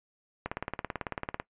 click train, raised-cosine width 0.5 ms, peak -17 dBFS, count 18, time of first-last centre 0.46-1.399 s, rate 18.1 Hz, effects noise-tail reverb RT60 0.1 s tail -19 dB re dry + resampled to 8000 Hz

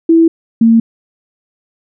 sine tone pair in turn, 329.2 / 227.8 Hz, E4 / A#3, -2 / -40 cents, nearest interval tritone, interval 638 cents, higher first, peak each -4 dBFS, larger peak neither, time 0.09-0.28 / 0.61-0.8 s, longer neither, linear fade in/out 5 ms, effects none

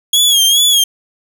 sawtooth tone with vibrato, 3300 Hz, G#7, 12 cents flat, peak -5 dBFS, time 0.13-0.84 s, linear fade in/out 5 ms, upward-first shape sine, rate 2.4 Hz, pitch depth 78 cents each way, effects none

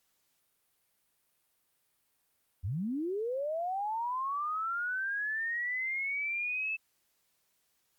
sine linear sweep, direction up, 76 to 2637 Hz, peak -31 dBFS, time 2.63-6.77 s, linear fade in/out 20 ms, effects white hiss -75 dBFS RMS until 7.98 s + Opus 48 kbps

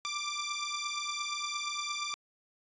10% pulse beating tone pair, 1174.7 / 1183.3 Hz, D6 / D6, 0 / +13 cents, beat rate 8.6 Hz, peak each -28 dBFS, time 0.05-2.14 s, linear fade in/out 0 ms, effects resampled to 16000 Hz

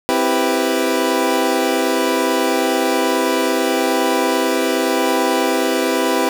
25% pulse chord, C major seventh, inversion none, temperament equal, 261.6 / 329.6 / 392 / 493.9 Hz, C4 / E4 / G4 / B4, 0 / 0 / 0 / 0 cents, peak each -17 dBFS, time 0.09-6.29 s, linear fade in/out 0 ms, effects none

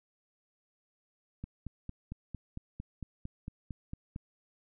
click train, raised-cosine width 5 ms, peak -27 dBFS, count 13, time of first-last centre 1.44-4.161 s, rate 4.41 Hz, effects none

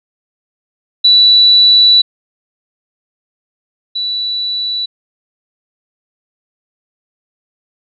sine tone pair in turn, 3951 / 3951 Hz, B7 / B7, 0 / 0 cents, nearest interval unison, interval 0 cents, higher neither, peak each -4 / -15 dBFS, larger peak first, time 1.04-2.02 / 3.95-4.86 s, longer first, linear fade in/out 10 ms, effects none

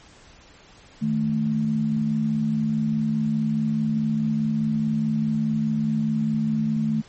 sine tone pair together, 155.2 / 220 Hz, D#3 / A3, -4 / 0 cents, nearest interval tritone, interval 604 cents, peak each -26 / -21 dBFS, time 1.01-7.02 s, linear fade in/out 20 ms, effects pink hiss -50 dBFS RMS until 7.08 s + MP3 32 kbps

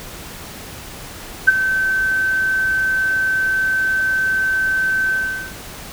sine tone with ADSR envelope, 1540 Hz, G6, 31 cents flat, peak -3 dBFS, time 1.47-5.54 s, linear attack 16 ms, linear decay 21 ms, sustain -12 dB, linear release 430 ms, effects pink hiss -34 dBFS RMS until 5.92 s

